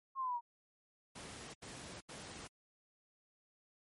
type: exponential sweep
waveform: sine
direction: down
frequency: 1088 to 933 Hz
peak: -35 dBFS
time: 0.15-0.41 s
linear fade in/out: 50 ms
type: noise bursts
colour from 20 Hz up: pink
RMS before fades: -49 dBFS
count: 3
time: 1.15-2.476 s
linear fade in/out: 10 ms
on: 390 ms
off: 78 ms
effects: high-pass 80 Hz 12 dB/octave + MP3 48 kbps